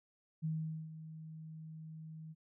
sine tone with ADSR envelope, 158.4 Hz, D#3, 31 cents sharp, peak -33 dBFS, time 0.42-2.35 s, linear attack 28 ms, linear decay 440 ms, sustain -13 dB, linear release 37 ms, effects none

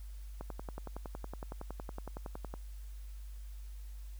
click train, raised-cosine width 1 ms, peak -28 dBFS, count 24, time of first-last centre 0.41-2.54 s, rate 10.8 Hz, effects added 50 Hz sine -43 dBFS peak until 4.19 s + white hiss -64 dBFS RMS until 4.19 s

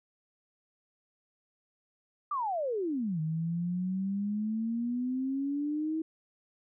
sine exponential two-way sweep, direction down then up, 1221 to 155.3 to 322.4 Hz, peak -29 dBFS, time 2.31-6.02 s, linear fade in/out 5 ms, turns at 3.2 s, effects none

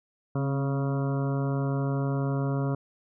harmonic tone with a mistuned harmonic, 138.59 Hz, C#3, in tune, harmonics 1 / 2 / 3 / 4 / 5 / 7 / 8 / 9 / 10, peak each -26 / -32 / -36 / -38 / -40 / -43 / -44 / -45 / -46 dBFS, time 0.35-2.75 s, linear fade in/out 5 ms, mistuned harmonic 2, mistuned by -37 cents, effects none

